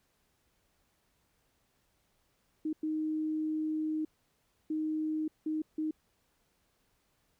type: tone bursts at uneven times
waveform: sine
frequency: 311.1 Hz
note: D#4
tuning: in tune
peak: -30 dBFS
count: 5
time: 2.65-2.73 / 2.83-4.05 / 4.7-5.28 / 5.46-5.62 / 5.78-5.91 s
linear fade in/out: 5 ms
effects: pink hiss -74 dBFS RMS until 7.39 s